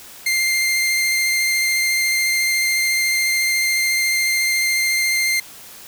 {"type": "tone with vibrato", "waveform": "sawtooth", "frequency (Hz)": 2100, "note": "C7", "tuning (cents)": 6, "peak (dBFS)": -13, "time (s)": [0.26, 5.4], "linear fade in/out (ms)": 5, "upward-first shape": "square", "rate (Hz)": 14, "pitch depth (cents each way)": 8, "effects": ["white hiss -40 dBFS RMS until 5.87 s"]}